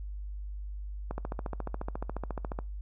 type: click train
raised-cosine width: 1 ms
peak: -21 dBFS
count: 22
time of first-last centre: 1.11-2.589 s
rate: 14.2 Hz
effects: noise-tail reverb RT60 0.3 s tail -24 dB re dry + added 50 Hz sine -36 dBFS peak until 2.81 s